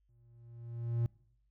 triangle tone with exponential growth, 117.5 Hz, A#2, 14 cents sharp, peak -25 dBFS, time 0.09-1.06 s, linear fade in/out 0 ms, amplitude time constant 210 ms, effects noise-tail reverb RT60 0.7 s tail -24 dB re dry + added 50 Hz sine -70 dBFS peak until 1.5 s

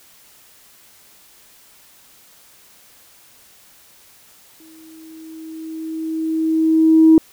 sine tone with exponential growth, 320 Hz, D#4, 49 cents sharp, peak -4 dBFS, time 4.6-7.18 s, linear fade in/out 1 ms, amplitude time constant 560 ms, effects tanh soft clip ceiling -1 dBFS + white hiss -49 dBFS RMS until 7.32 s

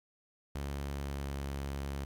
sawtooth tone with pitch glide, 70.2 to 69.39 Hz, C#2 to C#2, +22 to +2 cents, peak -32 dBFS, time 0.55-2.05 s, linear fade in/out 5 ms, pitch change -20 cents, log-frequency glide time 0.79-1.46 s, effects 11-bit

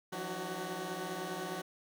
15% pulse tone cluster, 167.1 / 182.1 / 301.3 / 374.1 Hz, E3 / F#3 / D4 / F#4, +24 / -27 / +44 / +19 cents, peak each -39 / -37 / -40 / -34 dBFS, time 0.12-1.62 s, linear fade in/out 10 ms, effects none

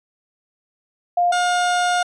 sine / 30% pulse tone pair in turn, 704 / 713.4 Hz, F5 / F5, +14 / +37 cents, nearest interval unison, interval 23 cents, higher second, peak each -14 dBFS, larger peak neither, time 1.17-1.32 / 1.32-2.03 s, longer second, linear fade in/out 5 ms, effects resampled to 22050 Hz

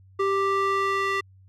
square tone with band-pass filter sweep, 392 Hz, G4, in tune, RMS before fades -24 dBFS, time 0.19-1.21 s, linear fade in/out 10 ms, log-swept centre 840 to 1800 Hz, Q 1.5, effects added 95 Hz sine -50 dBFS peak until 1.48 s

